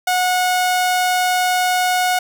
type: tone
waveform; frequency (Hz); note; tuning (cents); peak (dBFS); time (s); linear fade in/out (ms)
sawtooth; 730; F#5; -24; -11; 0.07-2.19; 5
effects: none